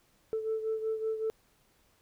sine beating tone pair, 440 / 445.3 Hz, A4 / A4, 0 / +21 cents, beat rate 5.3 Hz, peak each -30 / -36 dBFS, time 0.33-1.3 s, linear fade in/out 0 ms, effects tanh soft clip ceiling -25 dBFS + pink hiss -68 dBFS RMS until 2.01 s

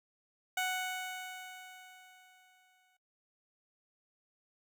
15% pulse tone with exponential decay, 741 Hz, F#5, 2 cents sharp, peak -24 dBFS, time 0.57-2.97 s, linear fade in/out 5 ms, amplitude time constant 520 ms, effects noise-tail reverb RT60 0.1 s tail -19 dB re dry

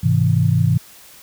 sine chord, Ab augmented, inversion none, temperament just, 103.83 / 129.78 / 162.23 Hz, Ab2 / C3 / E3, 0 / -14 / -27 cents, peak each -17 dBFS, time 0.03-0.78 s, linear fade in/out 10 ms, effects white hiss -44 dBFS RMS until 1.22 s

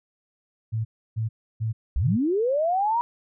sine tone bursts, 111.2 Hz, A2, 19 cents sharp, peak -23 dBFS, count 4, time 0.72-2.17 s, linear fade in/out 20 ms, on 130 ms, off 310 ms
sine linear sweep, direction up, 48 to 970 Hz, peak -20 dBFS, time 1.96-3.01 s, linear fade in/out 0 ms
effects none

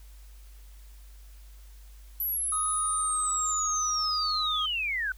sine linear sweep, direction down, 11840 to 1468 Hz, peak -27 dBFS, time 2.2-5.12 s, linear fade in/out 2 ms
triangle tone with pitch glide, 1254 to 1246.8 Hz, D#6 to D#6, +13 to +3 cents, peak -28 dBFS, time 2.52-4.66 s, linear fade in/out 5 ms, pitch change -10 cents, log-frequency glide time 2.84-4.33 s
effects added 50 Hz sine -46 dBFS peak until 5.17 s + white hiss -60 dBFS RMS until 5.17 s

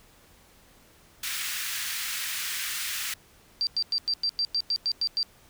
pink high-pass noise, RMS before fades -32 dBFS, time 1.23-3.14 s, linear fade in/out 5 ms, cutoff 1600 Hz, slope 24 dB/octave
sine tone bursts, 4699 Hz, D8, in tune, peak -23 dBFS, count 11, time 3.61-5.229 s, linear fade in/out 0 ms, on 59 ms, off 97 ms
effects pink hiss -57 dBFS RMS until 5.49 s

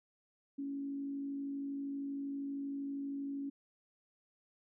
sine tone with frequency modulation, 278.4 Hz, C#4, 8 cents sharp, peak -37 dBFS, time 0.58-3.5 s, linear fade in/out 10 ms, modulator 52.7 Hz, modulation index 0.24, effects none

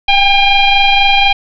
sine tone with frequency modulation, 1600 Hz, G6, 35 cents sharp, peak -6 dBFS, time 0.08-1.33 s, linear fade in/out 5 ms, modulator 806 Hz, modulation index 2.3, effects none

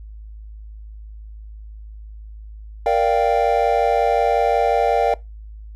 triangle chord, G minor seventh, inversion first, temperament equal, 466.2 / 587.3 / 698.5 / 784 Hz, Bb4 / D5 / F5 / G5, 0 / 0 / 0 / 0 cents, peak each -18 / -19 / -18 / -18 dBFS, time 2.86-5.14 s, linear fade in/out 2 ms, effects noise-tail reverb RT60 0.2 s tail -21 dB re dry + added 53 Hz sine -34 dBFS peak until 5.75 s

